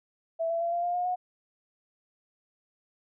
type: tone with pitch steps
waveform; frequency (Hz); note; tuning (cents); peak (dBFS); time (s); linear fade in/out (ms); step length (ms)
sine; 659.3 / 670 / 681 / 692.1 / 703.4 / 714.8 / 726.5; E5 / E5 / F5 / F5 / F5 / F5 / F#5; 0 / +28 / -44 / -16 / +12 / +40 / -32; -26; 0.39-1.16; 20; 110
effects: none